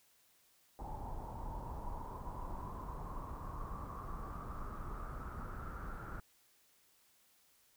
brown noise with low-pass filter sweep, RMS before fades -44 dBFS, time 0.79-6.2 s, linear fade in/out 0 ms, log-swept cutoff 860 to 1400 Hz, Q 8.6, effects white hiss -70 dBFS RMS until 7.76 s

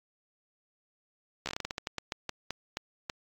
slowing click train, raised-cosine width 0.2 ms, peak -16 dBFS, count 17, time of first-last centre 1.46-3.098 s, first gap 13 ms, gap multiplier 1.24, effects AAC 64 kbps

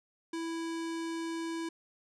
square tone, 330 Hz, E4, 2 cents sharp, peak -35 dBFS, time 0.33-1.69 s, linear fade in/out 5 ms, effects resampled to 22050 Hz

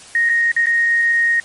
sine tone with dropouts, 1864.7 Hz, A#6, in tune, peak -12 dBFS, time 0.15-1.4 s, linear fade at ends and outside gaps 2 ms, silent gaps 0.291-0.295 / 0.517-0.564 / 0.659-0.668 s, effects white hiss -40 dBFS RMS until 1.44 s + MP3 48 kbps

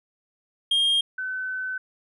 triangle / sine tone pair in turn, 3225 / 1516.7 Hz, G7 / F#6, +48 / +42 cents, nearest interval octave + minor second, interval 1306 cents, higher first, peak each -17 / -27 dBFS, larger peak first, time 0.71-1.01 / 1.18-1.78 s, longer second, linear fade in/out 5 ms, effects resampled to 24000 Hz

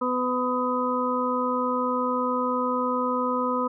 harmonic tone, 250.8 Hz, B3, 27 cents sharp, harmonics 1 / 2 / 4 / 5, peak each -28 / -28 / -28 / -28 dBFS, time 0.01-3.68 s, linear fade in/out 10 ms, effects none

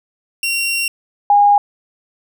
sawtooth / sine tone pair in turn, 2748 / 817 Hz, F7 / G#5, -29 / -29 cents, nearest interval octave + major sixth, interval 2100 cents, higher first, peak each -13 / -7 dBFS, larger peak second, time 0.43-0.88 / 1.3-1.58 s, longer first, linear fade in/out 2 ms, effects none

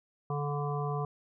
harmonic tone, 145 Hz, D3, 22 cents flat, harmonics 1 / 3 / 5 / 7 / 8, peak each -32 / -37 / -39 / -40 / -41 dBFS, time 0.3-1.05 s, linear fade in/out 2 ms, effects none

